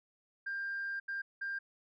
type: tone bursts at uneven times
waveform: sine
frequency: 1594 Hz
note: G6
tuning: 28 cents sharp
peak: -34 dBFS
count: 3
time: 0.46-1 / 1.08-1.22 / 1.41-1.59 s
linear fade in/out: 10 ms
effects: tanh soft clip ceiling -32 dBFS